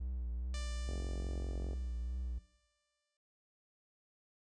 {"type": "tone with vibrato", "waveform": "triangle", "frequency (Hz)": 61, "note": "B1", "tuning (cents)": -21, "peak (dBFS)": -35, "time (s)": [0, 2.39], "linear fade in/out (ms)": 10, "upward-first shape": "triangle", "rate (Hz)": 2.4, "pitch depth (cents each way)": 72}
{"type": "tone with exponential decay", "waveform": "5% pulse", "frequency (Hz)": 591, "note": "D5", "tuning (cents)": 11, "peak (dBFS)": -34, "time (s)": [0.54, 3.17], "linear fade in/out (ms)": 1, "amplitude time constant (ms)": 570}
{"type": "click train", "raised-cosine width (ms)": 2, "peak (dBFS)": -31, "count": 39, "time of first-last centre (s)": [0.89, 1.733], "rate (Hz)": 45.1}
{"effects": ["noise-tail reverb RT60 0.7 s tail -17 dB re dry", "resampled to 22050 Hz"]}